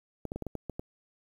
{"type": "clicks", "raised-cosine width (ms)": 2, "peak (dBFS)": -22, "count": 8, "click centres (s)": [0.253, 0.319, 0.36, 0.423, 0.467, 0.553, 0.697, 0.795], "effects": ["9-bit"]}